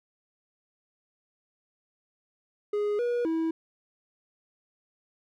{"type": "tone with pitch steps", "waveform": "triangle", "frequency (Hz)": [414.9, 481.5, 324.9], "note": ["G#4", "B4", "E4"], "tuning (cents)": [-2, -44, -25], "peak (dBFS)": -23, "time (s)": [2.73, 3.51], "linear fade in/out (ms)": 5, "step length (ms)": 260, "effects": []}